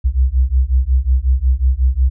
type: beating tone pair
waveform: sine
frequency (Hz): 61.74 / 67.24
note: B1 / C2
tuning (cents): 0 / +48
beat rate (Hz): 5.5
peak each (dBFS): -14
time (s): 0.04-2.1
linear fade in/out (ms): 20
effects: none